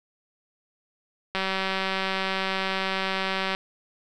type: click train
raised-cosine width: 0.3 ms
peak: -11 dBFS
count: 421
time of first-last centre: 1.35-3.549 s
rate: 191 Hz
effects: none